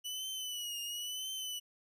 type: tone with vibrato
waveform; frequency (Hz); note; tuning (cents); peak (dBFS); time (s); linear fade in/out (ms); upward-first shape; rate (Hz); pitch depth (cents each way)
sawtooth; 2960; F#7; 0; -35; 0.04-1.6; 20; triangle; 0.98; 81
effects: none